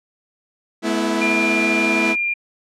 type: chord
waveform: sawtooth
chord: A suspended second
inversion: none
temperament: equal with one note detuned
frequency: 214.7 / 246.9 / 329.6 Hz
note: A3 / B3 / E4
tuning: -42 / 0 / 0 cents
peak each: -19 / -21 / -17 dBFS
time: 0.82-2.16 s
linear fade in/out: 50 ms
type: tone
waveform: sine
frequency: 2398 Hz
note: D7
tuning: 36 cents sharp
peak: -18 dBFS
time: 1.21-2.34 s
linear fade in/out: 10 ms
effects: low-pass 8000 Hz 12 dB/octave